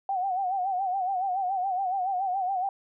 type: tone with vibrato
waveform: sine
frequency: 755 Hz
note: F#5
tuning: 35 cents sharp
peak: -25 dBFS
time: 0.09-2.69 s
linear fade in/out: 2 ms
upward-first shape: sine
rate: 7.1 Hz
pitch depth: 89 cents each way
effects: none